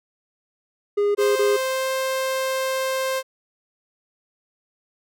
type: tone bursts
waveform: triangle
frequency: 409.5 Hz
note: G#4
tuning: 24 cents flat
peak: -15 dBFS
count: 3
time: 0.97-1.568 s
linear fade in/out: 10 ms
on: 180 ms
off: 29 ms
type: tone with pitch glide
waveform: sawtooth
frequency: 523.3 to 526.3 Hz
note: C5 to C5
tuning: 0 to +10 cents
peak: -18 dBFS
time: 1.17-3.23 s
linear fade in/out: 50 ms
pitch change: +10 cents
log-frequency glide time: 1.66-1.91 s
effects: none